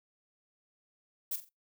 violet noise with echo, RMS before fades -34 dBFS, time 1.31-1.36 s, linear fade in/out 5 ms, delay 44 ms, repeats 3, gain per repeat -10 dB, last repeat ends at 1.492 s, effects noise-tail reverb RT60 0.2 s tail -24 dB re dry

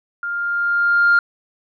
sine tone with level ramp, 1402 Hz, F6, 6 cents sharp, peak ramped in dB -22 to -8 dBFS, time 0.23-1.19 s, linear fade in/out 2 ms, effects tanh soft clip ceiling -7 dBFS

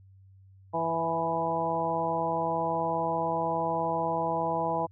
harmonic tone with a mistuned harmonic, 164.81 Hz, E3, in tune, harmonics 1 / 2 / 3 / 4 / 5 / 6, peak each -37 / -37 / -34 / -32 / -31 / -32 dBFS, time 0.73-4.87 s, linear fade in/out 20 ms, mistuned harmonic 5, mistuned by +17 cents, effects added 96 Hz sine -52 dBFS peak until 4.91 s

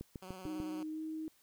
click train, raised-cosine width 3 ms, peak -30 dBFS, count 5, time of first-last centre 0.01-0.602 s, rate 6.76 Hz
10% pulse tone with vibrato, 186.3 Hz, F#3, 12 cents sharp, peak -39 dBFS, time 0.22-0.83 s, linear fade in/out 2 ms, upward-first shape square, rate 18 Hz, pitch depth 28 cents each way
sine tone with pitch glide, 311.1 to 315.3 Hz, D#4 to D#4, 0 to +23 cents, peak -38 dBFS, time 0.46-1.28 s, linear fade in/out 0 ms, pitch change +23 cents, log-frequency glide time 0.9-1.01 s
effects white hiss -69 dBFS RMS until 1.42 s

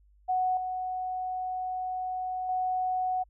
sine tone with level steps, 740 Hz, F#5, in tune, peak -24 / -30 / -26 dBFS, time 0.28-3.24 s, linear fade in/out 20 ms, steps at 0.57 / 2.49 s, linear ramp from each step 2 ms, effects added 50 Hz sine -58 dBFS peak until 3.29 s

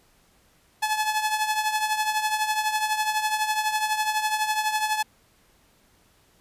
sawtooth tone with tremolo, 859 Hz, A5, 42 cents flat, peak -16 dBFS, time 0.82-5.03 s, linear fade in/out 10 ms, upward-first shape triangle, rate 12 Hz, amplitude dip 70%, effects pink hiss -61 dBFS RMS until 6.4 s + resampled to 32000 Hz

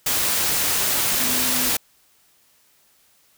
sine tone in noise, 252.3 Hz, B3, 37 cents sharp, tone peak -30 dBFS, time 1.2-1.7 s, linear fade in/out 5 ms, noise white, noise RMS -21 dBFS, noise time 0.06-1.77 s, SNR -12 dB, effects white hiss -59 dBFS RMS until 3.37 s

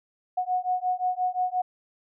sine beating tone pair, 729 / 734.7 Hz, F#5 / F#5, -26 / -12 cents, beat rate 5.7 Hz, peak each -27 dBFS, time 0.37-1.62 s, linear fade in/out 10 ms, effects none

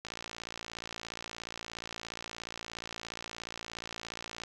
click train, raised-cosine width 0.2 ms, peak -22 dBFS, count 251, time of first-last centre 0.05-4.436 s, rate 57 Hz, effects none

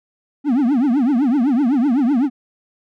triangle tone with vibrato, 261.6 Hz, C4, in tune, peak -11 dBFS, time 0.44-2.3 s, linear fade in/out 50 ms, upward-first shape triangle, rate 7.9 Hz, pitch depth 290 cents each way, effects none

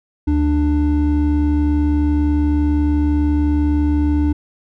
triangle tone pair together, 74.03 / 296.1 Hz, D2 / D4, +14 / +14 cents, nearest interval 2 octaves, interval 2400 cents, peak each -14 dBFS, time 0.27-4.33 s, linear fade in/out 10 ms, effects none

